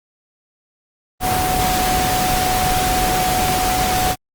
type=tone in noise; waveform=sine; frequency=740 Hz; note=F#5; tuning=in tune; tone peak=-18 dBFS; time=1.2-4.16 s; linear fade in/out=50 ms; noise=pink; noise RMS=-20 dBFS; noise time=1.2-4.16 s; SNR=-1 dB; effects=Opus 24 kbps